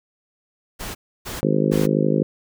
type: noise bursts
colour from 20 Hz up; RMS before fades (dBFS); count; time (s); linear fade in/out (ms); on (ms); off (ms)
pink; -31; 3; 0.79-1.87; 20; 160; 300
type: harmonic tone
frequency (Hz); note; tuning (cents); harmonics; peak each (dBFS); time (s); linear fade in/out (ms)
51.91; G#1; 0; 3 / 4 / 5 / 6 / 7 / 8 / 9 / 10; -22 / -23 / -24 / -25 / -25 / -26 / -27 / -27; 1.43-2.23; 0
effects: none